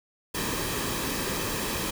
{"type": "noise with comb filter", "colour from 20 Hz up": "pink", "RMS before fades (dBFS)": -30, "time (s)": [0.34, 1.91], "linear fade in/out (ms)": 10, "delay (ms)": 1.4, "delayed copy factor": -0.5, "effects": []}